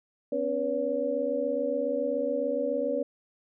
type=tone cluster; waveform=sine; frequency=254.2 / 281.3 / 489.2 / 566 Hz; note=C4 / C#4 / B4 / C#5; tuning=-50 / +26 / -16 / +36 cents; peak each=-36 / -34 / -30 / -29 dBFS; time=0.32-3.03 s; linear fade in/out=5 ms; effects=none